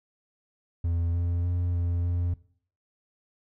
triangle tone with pitch steps, 84.9 / 86.5 / 88.1 / 86.6 / 87.4 Hz, F2 / F2 / F2 / F2 / F2, -48 / -16 / +16 / -14 / +2 cents, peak -22 dBFS, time 0.84-2.34 s, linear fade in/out 5 ms, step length 300 ms, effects noise-tail reverb RT60 0.5 s tail -18 dB re dry

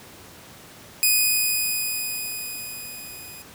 5% pulse tone with level ramp, 2489 Hz, D#7, in tune, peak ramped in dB -6 to -30 dBFS, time 1.03-3.42 s, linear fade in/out 0 ms, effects pink hiss -45 dBFS RMS until 3.54 s + high-pass 80 Hz 12 dB/octave

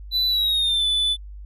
triangle tone with pitch glide, 3985 to 3489 Hz, B7 to A7, +15 to -15 cents, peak -17 dBFS, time 0.11-1.17 s, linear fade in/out 50 ms, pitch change -230 cents, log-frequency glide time 0.28-0.86 s, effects added 50 Hz sine -35 dBFS peak until 1.45 s

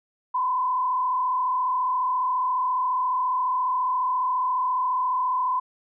sine tone with frequency modulation, 1013 Hz, B5, 44 cents sharp, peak -21 dBFS, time 0.34-5.6 s, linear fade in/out 10 ms, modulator 34.5 Hz, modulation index 0.83, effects none

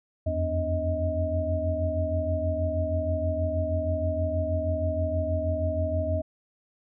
sine tone cluster, 83.1 / 89.4 / 248.9 / 291.3 / 630 Hz, E2 / F2 / B3 / D4 / D#5, +15 / +41 / +14 / -14 / +21 cents, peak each -28 / -32 / -37 / -37 / -28 dBFS, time 0.26-6.22 s, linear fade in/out 10 ms, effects none

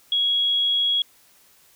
sine tone, 3322 Hz, G#7, in tune, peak -18 dBFS, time 0.12-1.02 s, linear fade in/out 2 ms, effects white hiss -56 dBFS RMS until 1.75 s

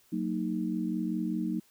sine chord, D# minor, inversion first, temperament equal with one note detuned, 185 / 229.9 / 311.1 Hz, F#3 / A#3 / D#4, 0 / -24 / 0 cents, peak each -33 dBFS, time 0.12-1.6 s, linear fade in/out 10 ms, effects white hiss -64 dBFS RMS until 1.7 s

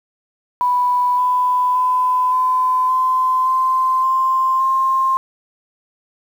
sine tone with pitch steps, 987.8 / 997.5 / 1007.4 / 1017.3 / 1027.4 / 1037.5 / 1047.7 / 1058.1 Hz, B5 / B5 / B5 / C6 / C6 / C6 / C6 / C6, 0 / +17 / +34 / -49 / -32 / -15 / +2 / +19 cents, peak -13 dBFS, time 0.61-5.17 s, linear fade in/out 0 ms, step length 570 ms, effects 7-bit

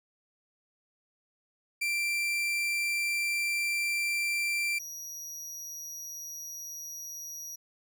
40% pulse tone pair in turn, 2356 / 5771 Hz, D7 / F#8, +5 / -44 cents, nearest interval octave + major third, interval 1551 cents, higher second, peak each -27 / -38 dBFS, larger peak first, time 1.81-4.79 / 4.79-7.56 s, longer first, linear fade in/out 10 ms, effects none

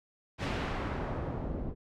pink noise with low-pass filter sweep, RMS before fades -35 dBFS, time 0.38-1.75 s, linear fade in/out 50 ms, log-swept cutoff 3700 to 380 Hz, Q 0.73, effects none

